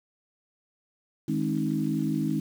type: harmonic tone with a mistuned harmonic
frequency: 52.2 Hz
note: G#1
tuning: 10 cents sharp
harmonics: 3 / 4 / 5 / 6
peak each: -30 / -30 / -30 / -30 dBFS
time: 1.28-2.4 s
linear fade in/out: 5 ms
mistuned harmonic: 5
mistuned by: +45 cents
effects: 8-bit